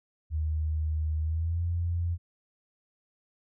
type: tone with pitch glide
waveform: sine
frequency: 77.8 to 85.83 Hz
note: D#2 to F2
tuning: 0 to -30 cents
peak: -26 dBFS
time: 0.3-2.18 s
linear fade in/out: 50 ms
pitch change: +170 cents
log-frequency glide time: 1.21-1.62 s
effects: none